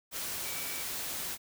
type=tone in noise; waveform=sine; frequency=2295 Hz; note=D7; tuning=40 cents flat; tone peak=-45 dBFS; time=0.42-0.86 s; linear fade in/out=50 ms; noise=white; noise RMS=-37 dBFS; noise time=0.11-1.38 s; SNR=-11 dB; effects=none